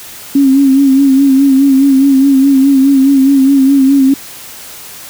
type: tone with vibrato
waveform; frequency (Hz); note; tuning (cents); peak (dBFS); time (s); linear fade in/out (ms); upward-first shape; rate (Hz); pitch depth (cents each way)
sine; 272.2; C#4; -31; -4; 0.35-4.14; 5; sine; 4.8; 53
effects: white hiss -30 dBFS RMS until 5.09 s